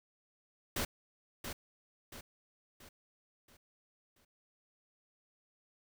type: noise with echo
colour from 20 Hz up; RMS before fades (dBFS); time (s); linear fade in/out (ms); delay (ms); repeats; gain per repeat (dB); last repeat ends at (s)
pink; -35; 0.76-0.85; 5; 680; 5; -7; 4.25
effects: none